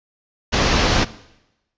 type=low-pass noise; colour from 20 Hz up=pink; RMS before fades=-17 dBFS; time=0.52-1.05 s; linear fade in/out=20 ms; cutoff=6200 Hz; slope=48 dB/octave; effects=noise-tail reverb RT60 0.9 s tail -18 dB re dry + resampled to 16000 Hz